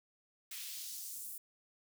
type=noise with high-pass filter sweep; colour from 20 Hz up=white; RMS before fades=-45 dBFS; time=0.51-1.38 s; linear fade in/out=5 ms; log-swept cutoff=2200 to 11000 Hz; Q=1.2; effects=none